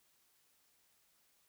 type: silence
effects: white hiss -73 dBFS RMS until 1.48 s